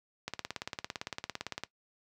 click train, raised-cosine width 0.2 ms, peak -18 dBFS, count 25, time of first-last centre 0.28-1.636 s, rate 17.7 Hz, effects noise-tail reverb RT60 0.1 s tail -18 dB re dry + high-pass 80 Hz 12 dB/octave

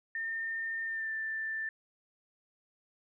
sine tone with pitch glide, 1813 to 1773.6 Hz, A#6 to A6, -49 to +13 cents, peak -33 dBFS, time 0.15-1.69 s, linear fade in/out 2 ms, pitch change -38 cents, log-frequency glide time 0.85-1.12 s, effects none

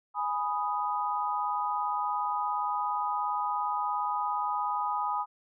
sine chord, G# minor, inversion none, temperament equal, 830.6 / 987.8 / 1244.5 Hz, G#5 / B5 / D#6, 0 / 0 / 0 cents, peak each -32 dBFS, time 0.14-5.26 s, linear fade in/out 50 ms, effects none

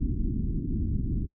pink low-pass noise, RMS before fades -28 dBFS, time 0-1.27 s, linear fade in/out 20 ms, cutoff 320 Hz, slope 48 dB/octave, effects noise-tail reverb RT60 0.1 s tail -23 dB re dry

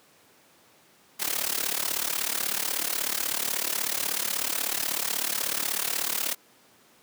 white noise with amplitude modulation, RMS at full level -25 dBFS, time 1.19-6.35 s, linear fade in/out 20 ms, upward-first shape sine, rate 36.3 Hz, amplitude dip 85%, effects pink hiss -58 dBFS RMS until 7.02 s + high-pass 200 Hz 12 dB/octave

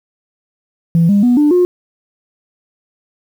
sine tone with pitch steps, 167.1 / 202.2 / 244.6 / 296 / 358.2 Hz, E3 / G#3 / B3 / D4 / F4, +24 / -46 / -16 / +14 / +44 cents, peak -6 dBFS, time 0.95-1.65 s, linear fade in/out 0 ms, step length 140 ms, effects tanh soft clip ceiling -4 dBFS + 7-bit

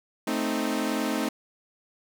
sawtooth chord, A diminished, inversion none, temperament equal, 220 / 261.6 / 311.1 Hz, A3 / C4 / Eb4, 0 / 0 / 0 cents, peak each -26 dBFS, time 0.27-1.29 s, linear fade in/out 5 ms, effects none

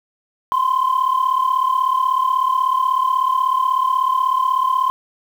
sine tone pair together, 1021 / 1057.3 Hz, C6 / C6, -43 / +18 cents, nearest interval minor second, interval 61 cents, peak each -16 dBFS, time 0.52-4.9 s, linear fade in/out 0 ms, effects tanh soft clip ceiling -10 dBFS + 7-bit

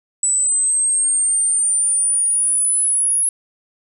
sine exponential sweep, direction up, 7902 to 10548 Hz, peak -14 dBFS, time 0.23-3.29 s, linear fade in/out 2 ms, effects none

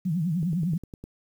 sine tone with vibrato, 168.9 Hz, E3, 42 cents sharp, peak -23 dBFS, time 0.05-0.78 s, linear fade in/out 10 ms, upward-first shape triangle, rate 9.9 Hz, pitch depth 230 cents each way
click train, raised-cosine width 3 ms, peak -26 dBFS, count 7, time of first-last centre 0.43-1.04 s, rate 9.84 Hz
effects 9-bit

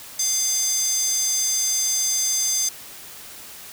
square tone with high-pass filter, 698.5 Hz, F5, in tune, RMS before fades -22 dBFS, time 0.19-2.69 s, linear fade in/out 5 ms, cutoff 6000 Hz, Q 5.1, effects white hiss -40 dBFS RMS until 3.72 s

